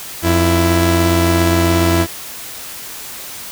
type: tone pair together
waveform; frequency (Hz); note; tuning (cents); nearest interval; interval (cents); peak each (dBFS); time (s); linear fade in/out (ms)
sawtooth; 87.31 / 332.1; F2 / E4; 0 / +13; octave + major seventh; 2313; -10; 0.22-2.07; 50
effects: white hiss -30 dBFS RMS until 3.51 s